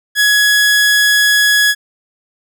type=tone; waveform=sawtooth; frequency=1680 Hz; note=G#6; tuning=19 cents sharp; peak=-5 dBFS; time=0.15-1.75 s; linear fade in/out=50 ms; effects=none